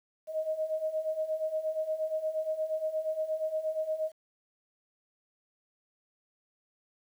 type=beating tone pair; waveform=sine; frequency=622.3 / 630.8 Hz; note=D#5 / D#5; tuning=0 / +24 cents; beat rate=8.5 Hz; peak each=-35 / -31 dBFS; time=0.27-4.12 s; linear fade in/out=50 ms; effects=10-bit